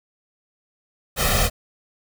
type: noise with comb filter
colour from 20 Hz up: pink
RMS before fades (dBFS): -19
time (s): 1.16-1.5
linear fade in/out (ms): 50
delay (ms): 1.6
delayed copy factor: +0.85
effects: none